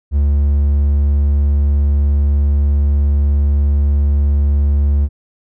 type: tone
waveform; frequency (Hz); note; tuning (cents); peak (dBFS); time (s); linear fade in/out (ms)
triangle; 71.6; D2; -43; -8; 0.11-5.09; 50
effects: none